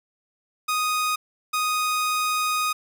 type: tone pair in turn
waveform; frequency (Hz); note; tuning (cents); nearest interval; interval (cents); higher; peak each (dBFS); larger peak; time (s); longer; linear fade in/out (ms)
sawtooth; 1244.5 / 1244.5; D#6 / D#6; 0 / 0; unison; 0; neither; -18; neither; 0.68-1.16 / 1.53-2.73; second; 10
effects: none

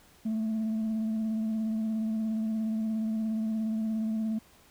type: tone with vibrato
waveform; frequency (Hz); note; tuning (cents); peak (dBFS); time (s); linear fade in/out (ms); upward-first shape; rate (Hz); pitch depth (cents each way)
sine; 220; A3; 0; -25; 0.25-4.39; 10; sine; 17; 25
effects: tanh soft clip ceiling -26 dBFS + pink hiss -59 dBFS RMS until 4.7 s

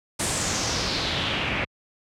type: noise with low-pass filter sweep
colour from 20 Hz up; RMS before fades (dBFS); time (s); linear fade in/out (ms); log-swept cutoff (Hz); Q
pink; -26; 0.19-1.65; 10; 9200 to 2300; 3
effects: high-pass 60 Hz 12 dB/octave

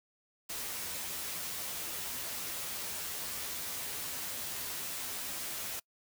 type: noise with comb filter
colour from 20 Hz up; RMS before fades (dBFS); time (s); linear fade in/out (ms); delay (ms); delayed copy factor
white; -39; 0.49-5.8; 10; 12; +0.6
effects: noise-tail reverb RT60 0.1 s tail -26 dB re dry

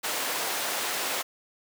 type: high-pass noise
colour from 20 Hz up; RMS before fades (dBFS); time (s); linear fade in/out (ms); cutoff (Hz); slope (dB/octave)
pink; -30; 0.03-1.23; 20; 550; 12
effects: none

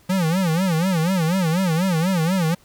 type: tone with vibrato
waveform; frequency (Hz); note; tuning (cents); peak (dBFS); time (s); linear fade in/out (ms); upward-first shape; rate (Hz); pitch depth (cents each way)
square; 174.61; F3; 0; -18; 0.09-2.55; 10; sine; 4.1; 180
effects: pink hiss -55 dBFS RMS until 2.64 s

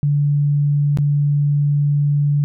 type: tone with dropouts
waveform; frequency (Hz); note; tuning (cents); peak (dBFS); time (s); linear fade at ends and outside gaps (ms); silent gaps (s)
sine; 144.9; D3; -23; -13; 0.03-2.44; 0; 0.973-0.986
effects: none

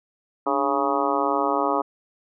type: harmonic tone with a mistuned harmonic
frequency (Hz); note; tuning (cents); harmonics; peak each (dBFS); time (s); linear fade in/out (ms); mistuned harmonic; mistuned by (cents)
138.59; C#3; 0; 2 / 3 / 4 / 5 / 6 / 7 / 8 / 9; -28 / -28 / -28 / -28 / -28 / -28 / -28 / -28; 0.46-1.82; 10; 2; +100
effects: none

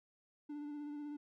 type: tone with vibrato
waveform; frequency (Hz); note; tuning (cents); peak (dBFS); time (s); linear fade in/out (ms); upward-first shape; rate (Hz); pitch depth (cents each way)
triangle; 293.7; D4; 0; -40; 0.49-1.17; 10; sine; 16; 24
effects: none

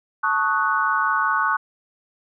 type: chord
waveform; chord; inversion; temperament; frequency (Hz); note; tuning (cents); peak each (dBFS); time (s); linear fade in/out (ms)
sine; D# half-diminished seventh; second; equal with one note detuned; 880 / 1108.7 / 1253.9 / 1480; A5 / C#6 / D#6 / F#6; 0 / 0 / +13 / 0; -26 / -22 / -25 / -22; 0.23-1.57; 10
effects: none

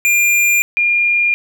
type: tone pair in turn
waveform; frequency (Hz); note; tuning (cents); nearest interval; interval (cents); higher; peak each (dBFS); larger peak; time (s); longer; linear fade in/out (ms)
square / sine; 2400 / 2411; D7 / D7; +37 / +45; unison; 8; second; -11; neither; 0.05-0.62 / 0.77-1.34; neither; 0
effects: none

